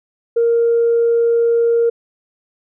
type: tone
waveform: sine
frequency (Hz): 466.2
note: A#4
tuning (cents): 0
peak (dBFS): -10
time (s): 0.36-1.9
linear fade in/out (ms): 10
effects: tanh soft clip ceiling -7 dBFS